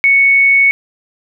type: tone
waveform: sine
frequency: 2217 Hz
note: C#7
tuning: in tune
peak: -6 dBFS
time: 0.04-0.71 s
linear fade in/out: 0 ms
effects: none